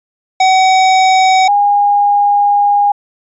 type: tone pair in turn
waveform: square / sine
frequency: 755 / 816 Hz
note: F#5 / G#5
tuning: +35 / -31 cents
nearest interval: minor second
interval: 134 cents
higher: second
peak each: -7 dBFS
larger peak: neither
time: 0.4-1.48 / 1.48-2.92 s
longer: second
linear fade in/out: 5 ms
effects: resampled to 16000 Hz